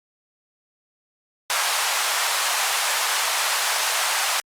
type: high-pass noise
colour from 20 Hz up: pink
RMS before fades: -22 dBFS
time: 1.5-4.4 s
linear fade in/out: 0 ms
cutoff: 750 Hz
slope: 24 dB/octave
effects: low-pass 12000 Hz 12 dB/octave + Opus 48 kbps